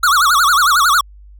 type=tone with vibrato; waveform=square; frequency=1274 Hz; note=D#6; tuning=41 cents sharp; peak=-10 dBFS; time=0.03-1.01 s; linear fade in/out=5 ms; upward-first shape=sine; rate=11 Hz; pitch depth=250 cents each way; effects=added 50 Hz sine -37 dBFS peak until 1.39 s